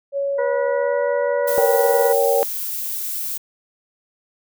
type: tone with pitch glide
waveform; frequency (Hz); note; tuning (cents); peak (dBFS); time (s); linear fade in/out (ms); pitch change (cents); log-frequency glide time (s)
sine; 558 to 570.7; C#5 to D5; +11 to -50; -19; 0.12-1.67; 50; +39; 0.69-0.99
type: harmonic tone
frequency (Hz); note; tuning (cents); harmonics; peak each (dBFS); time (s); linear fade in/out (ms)
485.6; B4; -29; 1 / 2 / 3 / 4; -22 / -28 / -32 / -34; 0.38-2.13; 10
type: noise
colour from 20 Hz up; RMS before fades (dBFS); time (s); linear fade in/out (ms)
violet; -26; 1.47-3.38; 10
type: chord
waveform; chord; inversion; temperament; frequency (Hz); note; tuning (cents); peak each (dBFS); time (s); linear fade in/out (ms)
sine; G diminished; first; equal; 466.2 / 554.4 / 784; Bb4 / Db5 / G5; 0 / 0 / 0; -18 / -18 / -22; 1.58-2.43; 0
effects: none